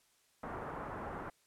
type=low-pass noise; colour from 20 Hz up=white; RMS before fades=-43 dBFS; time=0.43-1.3 s; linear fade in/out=5 ms; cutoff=1300 Hz; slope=24 dB/octave; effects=white hiss -71 dBFS RMS until 1.46 s + low-pass 11000 Hz 12 dB/octave